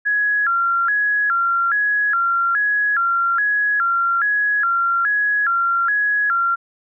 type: tone with vibrato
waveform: sine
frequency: 1518 Hz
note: F#6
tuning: 44 cents sharp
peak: -15 dBFS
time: 0.05-6.56 s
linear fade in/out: 20 ms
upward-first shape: square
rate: 1.2 Hz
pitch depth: 170 cents each way
effects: none